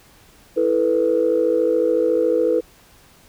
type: chord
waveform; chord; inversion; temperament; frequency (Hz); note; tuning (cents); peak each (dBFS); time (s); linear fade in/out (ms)
sine; E suspended fourth; none; equal; 329.6 / 440 / 493.9; E4 / A4 / B4; 0 / 0 / 0; -21 / -20 / -17; 0.56-2.61; 20
effects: tanh soft clip ceiling -7 dBFS + pink hiss -51 dBFS RMS until 3.28 s